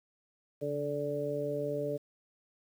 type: harmonic tone with a mistuned harmonic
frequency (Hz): 145.5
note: D3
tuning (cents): -16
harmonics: 1 / 2 / 3 / 4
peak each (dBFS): -40 / -40 / -35 / -35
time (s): 0.61-1.98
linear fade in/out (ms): 20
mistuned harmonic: 1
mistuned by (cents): -34
effects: 10-bit